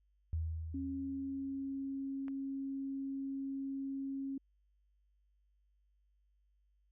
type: tone with exponential decay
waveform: sine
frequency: 80.7 Hz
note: E2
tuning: 36 cents flat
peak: -32 dBFS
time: 0.33-2.08 s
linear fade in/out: 0 ms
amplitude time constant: 380 ms
type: tone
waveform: sine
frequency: 272.1 Hz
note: C#4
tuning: 32 cents flat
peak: -37 dBFS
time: 0.74-4.38 s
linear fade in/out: 5 ms
type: click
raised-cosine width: 0.5 ms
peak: -37 dBFS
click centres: 2.282 s
effects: added 50 Hz sine -70 dBFS peak until 6.91 s